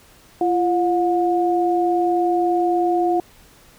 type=tone pair together; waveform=sine; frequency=343.5 / 720 Hz; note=F4 / F#5; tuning=-29 / -47 cents; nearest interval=octave + minor second; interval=1282 cents; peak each=-18 / -19 dBFS; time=0.41-3.2 s; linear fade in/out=2 ms; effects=pink hiss -50 dBFS RMS until 3.78 s